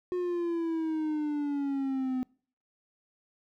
triangle exponential sweep, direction down, 362.5 to 253.8 Hz, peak -26 dBFS, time 0.12-2.23 s, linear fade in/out 0 ms, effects noise-tail reverb RT60 0.5 s tail -26 dB re dry

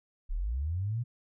sine linear sweep, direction up, 30.87 to 123.47 Hz, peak -29 dBFS, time 0.29-1.04 s, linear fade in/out 20 ms, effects none

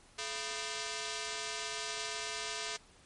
5% pulse ring-modulated tone, 554.4 Hz, C#5, in tune, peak -22 dBFS, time 0.18-2.77 s, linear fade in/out 10 ms, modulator 123 Hz, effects pink hiss -61 dBFS RMS until 3.05 s + MP3 48 kbps

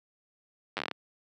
slowing click train, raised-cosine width 0.3 ms, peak -15 dBFS, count 9, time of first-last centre 0.77-0.913 s, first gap 9 ms, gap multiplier 1.19, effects high-pass 200 Hz 12 dB/octave

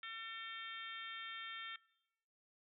harmonic tone with a mistuned harmonic, 450 Hz, A4, 39 cents sharp, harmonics 3 / 4 / 5 / 6 / 7 / 8, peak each -51 / -51 / -52 / -59 / -52 / -54 dBFS, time 0.03-1.76 s, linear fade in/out 2 ms, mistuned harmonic 7, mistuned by +18 cents, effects noise-tail reverb RT60 0.9 s tail -21 dB re dry

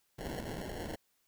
violet noise with sample-and-hold, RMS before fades -41 dBFS, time 0.18-0.96 s, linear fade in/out 10 ms, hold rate 1225 Hz, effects white hiss -75 dBFS RMS until 1.27 s

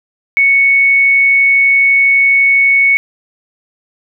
sine tone, 2217 Hz, C#7, in tune, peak -6 dBFS, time 0.37-2.97 s, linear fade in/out 0 ms, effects none

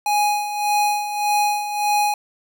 square tone with tremolo, 830.6 Hz, G#5, in tune, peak -16 dBFS, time 0.06-2.14 s, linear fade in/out 2 ms, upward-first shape sine, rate 1.7 Hz, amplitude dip 65%, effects none

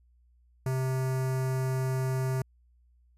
square tone with notch filter, 130.7 Hz, C3, 1 cent flat, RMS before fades -29 dBFS, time 0.66-2.42 s, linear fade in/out 2 ms, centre 3400 Hz, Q 0.8, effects added 60 Hz sine -60 dBFS peak until 3.17 s + resampled to 32000 Hz

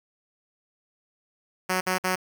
5% pulse tone bursts, 185 Hz, F#3, in tune, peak -12 dBFS, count 3, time 1.69-2.158 s, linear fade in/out 10 ms, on 120 ms, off 54 ms, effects 9-bit

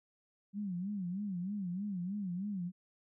sine tone with vibrato, 190.7 Hz, G3, 47 cents flat, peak -35 dBFS, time 0.53-2.72 s, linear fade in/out 50 ms, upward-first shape sine, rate 3.2 Hz, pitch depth 160 cents each way, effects none

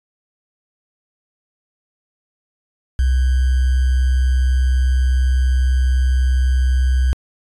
sine tone with sample-and-hold, 64.1 Hz, C2, 35 cents flat, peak -12 dBFS, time 2.99-7.13 s, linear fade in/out 0 ms, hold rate 1575 Hz, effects resampled to 24000 Hz

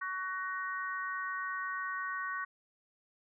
harmonic tone, 374.3 Hz, F#4, 20 cents sharp, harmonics 3 / 4 / 5, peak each -38 / -39 / -40 dBFS, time 0.01-2.45 s, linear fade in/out 10 ms, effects none

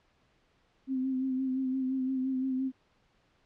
sine tone with vibrato, 261.6 Hz, C4, in tune, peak -28 dBFS, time 0.87-2.72 s, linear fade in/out 50 ms, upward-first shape sine, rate 5.8 Hz, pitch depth 32 cents each way, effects pink hiss -69 dBFS RMS until 3.45 s + low-pass 4000 Hz 12 dB/octave

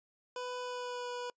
25% pulse tone with pitch glide, 497.4 to 490 Hz, B4 to B4, +12 to -14 cents, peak -34 dBFS, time 0.36-1.3 s, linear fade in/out 2 ms, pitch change -26 cents, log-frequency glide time 0.6-1.09 s, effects noise-tail reverb RT60 0.1 s tail -25 dB re dry + resampled to 16000 Hz

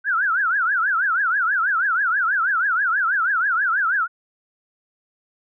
sine tone with vibrato, 1480 Hz, F#6, in tune, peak -17 dBFS, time 0.04-4.08 s, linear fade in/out 50 ms, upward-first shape triangle, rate 6.2 Hz, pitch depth 260 cents each way, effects none

